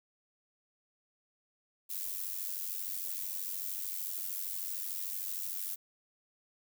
violet noise with amplitude modulation, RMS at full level -35 dBFS, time 1.89-5.76 s, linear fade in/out 20 ms, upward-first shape sine, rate 93.2 Hz, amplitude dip 70%, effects none

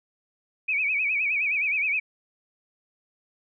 sine tone with vibrato, 2400 Hz, D7, 37 cents sharp, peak -22 dBFS, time 0.68-2 s, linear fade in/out 10 ms, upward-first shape sine, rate 9.6 Hz, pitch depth 130 cents each way, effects none

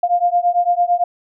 sine beating tone pair, 698.5 / 707.4 Hz, F5 / F5, 0 / +22 cents, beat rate 8.9 Hz, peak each -16 dBFS, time 0.03-1.04 s, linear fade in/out 5 ms, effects none

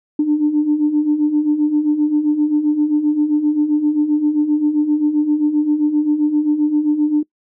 sine beating tone pair, 293.7 / 301.3 Hz, D4 / D4, 0 / +44 cents, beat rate 7.6 Hz, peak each -19 / -13 dBFS, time 0.19-7.23 s, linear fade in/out 5 ms, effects noise-tail reverb RT60 0.1 s tail -24 dB re dry + tanh soft clip ceiling -6 dBFS

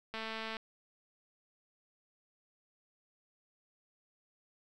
click train, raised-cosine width 0.3 ms, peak -25 dBFS, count 96, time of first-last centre 0.14-0.568 s, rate 222 Hz, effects none

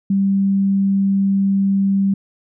sine tone, 196 Hz, G3, in tune, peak -13 dBFS, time 0.1-2.14 s, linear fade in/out 5 ms, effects none

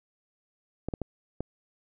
clicks, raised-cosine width 2 ms, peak -18 dBFS, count 4, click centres 0.886 / 0.938 / 1.017 / 1.406 s, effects none

